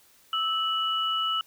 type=tone pair together; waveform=sine; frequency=1310.3 / 2945 Hz; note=E6 / F#7; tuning=-11 / -9 cents; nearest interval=octave + major second; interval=1402 cents; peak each=-27 dBFS; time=0.33-1.41 s; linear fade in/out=2 ms; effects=white hiss -59 dBFS RMS until 1.46 s